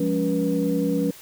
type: tone cluster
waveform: sine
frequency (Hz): 176.1 / 206.3 / 280.9 / 483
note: F3 / G#3 / C#4 / B4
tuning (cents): +15 / -11 / +23 / -39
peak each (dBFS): -25 / -27 / -23 / -26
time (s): 0-1.11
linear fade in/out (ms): 5
effects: tanh soft clip ceiling -10 dBFS + white hiss -45 dBFS RMS until 1.21 s